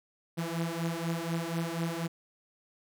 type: beating tone pair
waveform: sawtooth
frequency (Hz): 164.81 / 168.91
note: E3 / E3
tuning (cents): 0 / +43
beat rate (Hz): 4.1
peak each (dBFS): -30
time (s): 0.37-2.08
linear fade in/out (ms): 20
effects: none